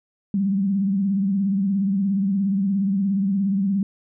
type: tone with vibrato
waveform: sine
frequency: 196 Hz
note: G3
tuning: in tune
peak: -18 dBFS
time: 0.34-3.83 s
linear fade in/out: 2 ms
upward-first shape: triangle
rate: 17 Hz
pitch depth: 97 cents each way
effects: none